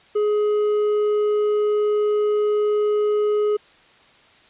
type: tone with hard clipping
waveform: triangle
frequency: 419.4 Hz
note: G#4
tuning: 17 cents sharp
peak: -18 dBFS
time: 0.15-3.57 s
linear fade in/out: 10 ms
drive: 7 dB
effects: white hiss -52 dBFS RMS until 4.49 s + resampled to 8000 Hz